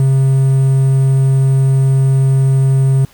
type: tone with quantisation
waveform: triangle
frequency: 134.2 Hz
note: C3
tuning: 44 cents sharp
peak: -6 dBFS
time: 0-3.05 s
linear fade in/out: 2 ms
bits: 6
effects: pink hiss -46 dBFS RMS until 3.13 s